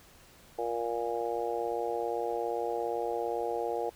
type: harmonic tone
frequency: 117.5 Hz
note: A#2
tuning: 14 cents sharp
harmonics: 3 / 4 / 5 / 6 / 7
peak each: -38 / -33 / -39 / -37 / -37 dBFS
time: 0.58-3.9 s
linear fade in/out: 10 ms
effects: pink hiss -57 dBFS RMS until 3.95 s